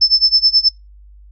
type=tone with tremolo; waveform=sine; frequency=5274 Hz; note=E8; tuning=in tune; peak=-6 dBFS; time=0.01-0.69 s; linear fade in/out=10 ms; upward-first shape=sine; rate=9.4 Hz; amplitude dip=95%; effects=noise-tail reverb RT60 0.2 s tail -25 dB re dry + added 50 Hz sine -39 dBFS peak until 1.31 s